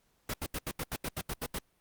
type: noise bursts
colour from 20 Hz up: pink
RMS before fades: -35 dBFS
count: 11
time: 0.29-1.588 s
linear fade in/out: 5 ms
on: 48 ms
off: 77 ms
effects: pink hiss -72 dBFS RMS until 1.8 s + Opus 48 kbps